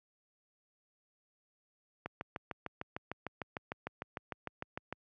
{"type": "click train", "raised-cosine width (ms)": 0.5, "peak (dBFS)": -23, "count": 20, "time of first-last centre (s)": [2.06, 4.926], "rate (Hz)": 6.63, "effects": ["high-pass 80 Hz 12 dB/octave"]}